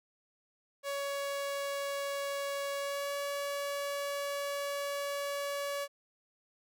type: tone with pitch glide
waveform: sawtooth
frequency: 561 to 566.9 Hz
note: C#5 to C#5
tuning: +21 to +39 cents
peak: -30 dBFS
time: 0.83-5.88 s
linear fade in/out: 50 ms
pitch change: +18 cents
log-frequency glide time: 2.75-3.15 s
effects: none